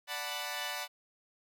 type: chord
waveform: 10% pulse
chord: B minor seventh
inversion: first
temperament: equal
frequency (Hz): 587.3 / 740 / 880 / 987.8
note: D5 / F#5 / A5 / B5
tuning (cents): 0 / 0 / 0 / 0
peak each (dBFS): -34 / -32 / -34 / -33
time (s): 0.07-0.88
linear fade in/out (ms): 50
effects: none